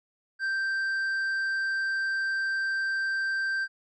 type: tone with tanh clipping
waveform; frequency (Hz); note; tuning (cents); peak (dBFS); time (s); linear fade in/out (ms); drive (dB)
triangle; 1568; G6; 0; -27; 0.39-3.68; 50; 9
effects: none